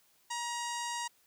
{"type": "tone with low-pass filter", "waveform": "sawtooth", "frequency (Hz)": 949, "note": "A#5", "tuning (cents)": 31, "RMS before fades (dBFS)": -37, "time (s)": [0.3, 1.08], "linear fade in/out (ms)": 10, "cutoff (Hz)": 7500, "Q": 2.8, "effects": ["white hiss -68 dBFS RMS until 1.26 s"]}